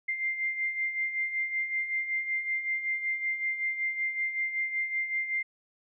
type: beating tone pair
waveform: sine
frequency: 2093 / 2098.3 Hz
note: C7 / C7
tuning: 0 / +4 cents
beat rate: 5.3 Hz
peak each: -36 / -29 dBFS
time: 0.08-5.43 s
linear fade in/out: 10 ms
effects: none